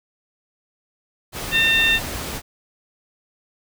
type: noise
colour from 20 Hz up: pink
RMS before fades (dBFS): -29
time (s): 1.32-2.42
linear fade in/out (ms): 50
type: harmonic tone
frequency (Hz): 905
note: A5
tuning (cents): +48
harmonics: 2 / 3 / 4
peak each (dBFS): -19 / -18 / -20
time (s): 1.51-2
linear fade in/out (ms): 50
effects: none